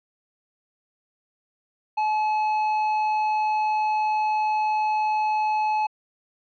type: tone with tanh clipping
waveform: sine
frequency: 857 Hz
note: A5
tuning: 46 cents flat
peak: -22 dBFS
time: 1.97-5.87 s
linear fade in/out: 10 ms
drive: 9 dB
effects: low-pass 4000 Hz 12 dB/octave